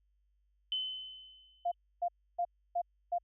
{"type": "tone with exponential decay", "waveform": "sine", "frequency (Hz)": 3042, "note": "F#7", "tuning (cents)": 47, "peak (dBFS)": -30, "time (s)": [0.72, 1.74], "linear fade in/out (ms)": 1, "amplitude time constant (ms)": 220}
{"type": "tone bursts", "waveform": "sine", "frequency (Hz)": 698.5, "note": "F5", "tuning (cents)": 0, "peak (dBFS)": -29, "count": 5, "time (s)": [1.65, 3.185], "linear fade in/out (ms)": 10, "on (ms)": 67, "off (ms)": 300}
{"effects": ["added 50 Hz sine -70 dBFS peak until 3.23 s"]}